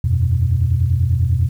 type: chord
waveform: sine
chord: E suspended second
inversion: none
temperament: equal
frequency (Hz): 82.41 / 92.5 / 123.47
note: E2 / F#2 / B2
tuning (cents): 0 / 0 / 0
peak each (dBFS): -17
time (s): 0.04-1.49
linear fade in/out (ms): 5
effects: tanh soft clip ceiling -5 dBFS + 8-bit